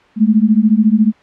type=beating tone pair; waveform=sine; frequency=209 / 223 Hz; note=G#3 / A3; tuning=+11 / +23 cents; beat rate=14 Hz; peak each=-11 dBFS; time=0.16-1.13 s; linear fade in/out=50 ms; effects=white hiss -47 dBFS RMS until 1.22 s + low-pass 2000 Hz 12 dB/octave